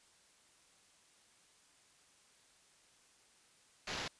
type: noise with sample-and-hold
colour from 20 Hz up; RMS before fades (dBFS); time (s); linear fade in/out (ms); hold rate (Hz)
white; -41; 3.87-4.08; 5; 8820
effects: white hiss -67 dBFS RMS until 4.19 s + resampled to 22050 Hz